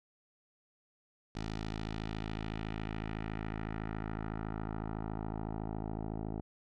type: tone with low-pass filter sweep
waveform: 10% pulse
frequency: 53.9 Hz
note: A1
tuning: 35 cents flat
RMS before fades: -39 dBFS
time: 1.35-6.41 s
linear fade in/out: 5 ms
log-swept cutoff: 5200 to 610 Hz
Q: 1.4
effects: none